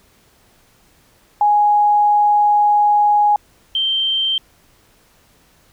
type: tone pair in turn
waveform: sine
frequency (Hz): 830.6 / 3136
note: G#5 / G7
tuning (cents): 0 / 0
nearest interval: octave + major seventh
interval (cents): 2300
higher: second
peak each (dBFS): -10 / -15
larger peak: first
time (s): 1.41-3.36 / 3.75-4.38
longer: first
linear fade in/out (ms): 2
effects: pink hiss -54 dBFS RMS until 5.72 s